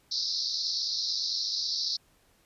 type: band-pass noise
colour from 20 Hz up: pink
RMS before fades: -31 dBFS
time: 0.11-1.97 s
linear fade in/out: 10 ms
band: 4000 to 5500 Hz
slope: 96 dB/octave
effects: pink hiss -65 dBFS RMS until 2.45 s + resampled to 32000 Hz